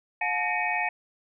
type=tone cluster; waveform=sine; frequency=719 / 862 / 1841 / 2254 / 2522 Hz; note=F#5 / A5 / A#6 / C#7 / D#7; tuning=-50 / -36 / -22 / +28 / +23 cents; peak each=-31 dBFS; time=0.21-0.89 s; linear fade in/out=5 ms; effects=none